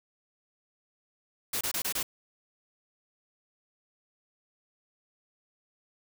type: noise bursts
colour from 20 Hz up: white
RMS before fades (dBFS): -31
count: 5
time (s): 1.53-2.03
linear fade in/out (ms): 5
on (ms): 80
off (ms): 25
effects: none